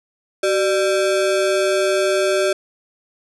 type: ring-modulated tone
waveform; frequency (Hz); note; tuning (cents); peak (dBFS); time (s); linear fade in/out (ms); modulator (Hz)
square; 488.3; B4; -20; -13; 0.43-2.53; 5; 109
effects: resampled to 24000 Hz + 8-bit